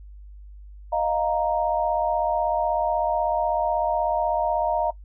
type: chord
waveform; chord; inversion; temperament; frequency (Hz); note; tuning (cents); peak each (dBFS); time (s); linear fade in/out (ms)
sine; Eb suspended second; none; equal; 622.3 / 698.5 / 932.3; Eb5 / F5 / Bb5; 0 / 0 / 0; -25; 0.92-4.91; 10
effects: noise-tail reverb RT60 0.1 s tail -19 dB re dry + added 50 Hz sine -40 dBFS peak until 5.04 s